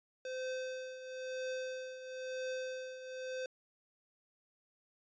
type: tone with tremolo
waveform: square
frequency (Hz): 515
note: C5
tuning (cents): -28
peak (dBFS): -37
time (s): 0.25-3.46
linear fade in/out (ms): 2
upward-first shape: triangle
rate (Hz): 1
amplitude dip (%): 70
effects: resampled to 16000 Hz